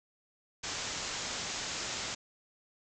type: low-pass noise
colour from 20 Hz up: white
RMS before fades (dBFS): -38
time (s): 0.63-2.15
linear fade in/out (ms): 10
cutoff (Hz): 7500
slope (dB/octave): 96
effects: none